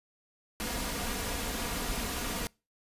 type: noise with comb filter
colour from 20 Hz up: pink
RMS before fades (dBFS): -34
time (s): 0.6-2.47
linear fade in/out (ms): 0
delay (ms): 4.2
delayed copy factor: +0.5
effects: noise-tail reverb RT60 0.3 s tail -26 dB re dry + resampled to 32000 Hz